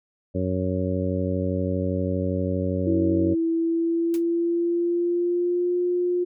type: harmonic tone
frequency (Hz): 92.5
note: F#2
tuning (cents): 0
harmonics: 1 / 2 / 3 / 4 / 5 / 6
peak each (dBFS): -27 / -28 / -29 / -33 / -32 / -30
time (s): 0.34-3.35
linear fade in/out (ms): 20
type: tone with pitch glide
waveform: sine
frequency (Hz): 329.6 to 355.3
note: E4 to F4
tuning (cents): 0 to +30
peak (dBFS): -20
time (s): 2.86-6.25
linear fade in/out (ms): 20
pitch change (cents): +130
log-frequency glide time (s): 3.51-5.77
type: noise with exponential decay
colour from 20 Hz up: white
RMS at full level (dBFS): -36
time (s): 4.14-4.23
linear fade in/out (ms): 0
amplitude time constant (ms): 19
effects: none